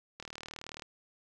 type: click train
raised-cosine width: 0.2 ms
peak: -25 dBFS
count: 25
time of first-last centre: 0.2-0.822 s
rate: 38.6 Hz
effects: none